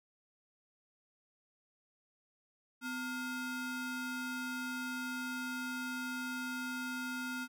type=ring-modulated tone; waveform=square; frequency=581 Hz; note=D5; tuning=19 cents flat; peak=-35 dBFS; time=2.81-7.48 s; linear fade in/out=50 ms; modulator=834 Hz; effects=none